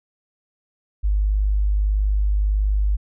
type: tone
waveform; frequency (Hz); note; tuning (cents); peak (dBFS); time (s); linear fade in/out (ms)
sine; 50.8; G#1; -38; -16; 1.03-2.97; 20
effects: none